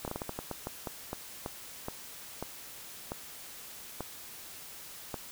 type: slowing click train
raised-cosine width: 1 ms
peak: -21 dBFS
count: 17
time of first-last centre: 0.05-5.142 s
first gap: 28 ms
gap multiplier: 1.28
effects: white hiss -47 dBFS RMS until 5.31 s